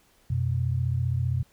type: tone pair together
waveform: sine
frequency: 90.66 / 125.9 Hz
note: F#2 / B2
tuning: -35 / +34 cents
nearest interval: tritone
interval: 569 cents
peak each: -27 / -25 dBFS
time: 0.3-1.43 s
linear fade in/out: 5 ms
effects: pink hiss -62 dBFS RMS until 1.52 s